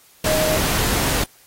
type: tone in noise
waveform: sine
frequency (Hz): 622.3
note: D#5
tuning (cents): 0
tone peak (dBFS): -19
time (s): 0.26-0.57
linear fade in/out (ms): 5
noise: pink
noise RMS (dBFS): -21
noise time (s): 0.24-1.24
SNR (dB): -1
effects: white hiss -52 dBFS RMS until 1.46 s + AAC 48 kbps